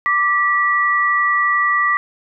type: tone pair together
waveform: sine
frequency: 1174.7 / 1943 Hz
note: D6 / B6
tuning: 0 / -29 cents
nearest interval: major sixth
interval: 871 cents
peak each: -16 dBFS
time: 0.06-1.97 s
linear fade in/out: 0 ms
effects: none